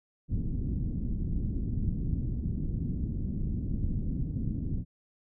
pink low-pass noise, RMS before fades -31 dBFS, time 0.28-4.85 s, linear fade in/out 50 ms, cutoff 250 Hz, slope 24 dB/octave, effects none

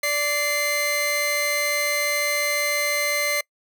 sawtooth tone pair together, 583.1 / 2078 Hz, D5 / C7, -13 / -12 cents, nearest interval octave + minor seventh, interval 2201 cents, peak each -22 / -19 dBFS, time 0.03-3.41 s, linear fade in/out 5 ms, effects noise-tail reverb RT60 0.1 s tail -26 dB re dry

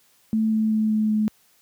sine tone with pitch steps, 219.8 / 218.4 / 217 / 215.6 / 214.3 Hz, A3 / A3 / A3 / A3 / A3, -2 / -13 / -24 / -35 / -45 cents, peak -18 dBFS, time 0.33-1.28 s, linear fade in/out 0 ms, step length 190 ms, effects white hiss -60 dBFS RMS until 1.61 s + high-pass 60 Hz 12 dB/octave

